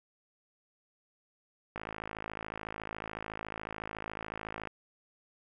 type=click train; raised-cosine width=0.5 ms; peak=-23 dBFS; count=158; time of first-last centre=1.76-4.673 s; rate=53.9 Hz; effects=none